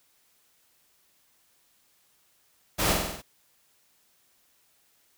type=noise with echo; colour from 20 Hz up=pink; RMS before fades=-26 dBFS; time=2.78-2.94 s; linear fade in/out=20 ms; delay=47 ms; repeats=6; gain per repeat=-3 dB; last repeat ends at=3.222 s; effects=white hiss -66 dBFS RMS until 5.17 s